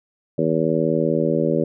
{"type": "harmonic tone", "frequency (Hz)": 80.4, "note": "E2", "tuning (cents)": -43, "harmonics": [2, 3, 4, 5, 6, 7], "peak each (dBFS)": [-24, -24, -24, -24, -24, -24], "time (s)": [0.38, 1.64], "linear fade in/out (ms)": 5, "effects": []}